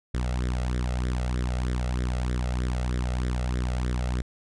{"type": "tone with flanger", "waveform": "sawtooth", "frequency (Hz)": 61.9, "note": "B1", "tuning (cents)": 5, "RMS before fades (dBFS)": -27, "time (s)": [0.14, 4.22], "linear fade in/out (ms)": 5, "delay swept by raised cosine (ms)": [0.54, 1.54], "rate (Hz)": 3.2, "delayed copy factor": 0.7, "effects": ["resampled to 22050 Hz"]}